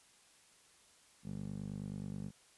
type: tone with band-pass filter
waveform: 15% pulse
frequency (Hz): 49.44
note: G1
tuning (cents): +15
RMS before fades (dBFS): -43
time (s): 1.23-2.32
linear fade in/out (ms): 50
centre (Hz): 200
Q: 2.1
effects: white hiss -65 dBFS RMS until 2.57 s + resampled to 24000 Hz